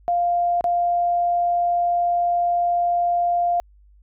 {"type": "tone with dropouts", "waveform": "sine", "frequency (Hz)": 698.5, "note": "F5", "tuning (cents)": 0, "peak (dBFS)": -17, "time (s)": [0.08, 3.6], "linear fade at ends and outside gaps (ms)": 0, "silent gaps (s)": [0.609, 0.642], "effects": ["added 50 Hz sine -49 dBFS peak until 4.02 s"]}